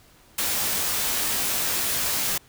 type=noise with comb filter; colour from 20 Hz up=white; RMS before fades=-25 dBFS; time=0.38-2.38 s; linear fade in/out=5 ms; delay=18 ms; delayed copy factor=-0.55; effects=pink hiss -55 dBFS RMS until 2.48 s